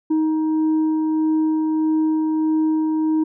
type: tone with frequency modulation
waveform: sine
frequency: 313.7 Hz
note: D#4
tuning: 14 cents sharp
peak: -16 dBFS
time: 0.1-3.24 s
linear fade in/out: 10 ms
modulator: 629 Hz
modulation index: 0.28
effects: none